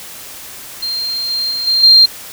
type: tone with level steps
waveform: sine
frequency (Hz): 4186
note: C8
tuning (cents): 0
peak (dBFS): -17 / -15 / -17 / -10 / -3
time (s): 0.82-2.06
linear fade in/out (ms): 10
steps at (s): 1.3 / 1.51 / 1.67 / 1.83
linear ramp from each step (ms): 5
effects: white hiss -32 dBFS RMS until 2.32 s